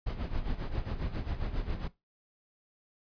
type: noise with tremolo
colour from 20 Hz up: brown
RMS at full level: -31 dBFS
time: 0.06-1.88 s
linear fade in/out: 10 ms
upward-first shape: sine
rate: 7.4 Hz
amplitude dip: 70%
effects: noise-tail reverb RT60 0.2 s tail -17 dB re dry + resampled to 11025 Hz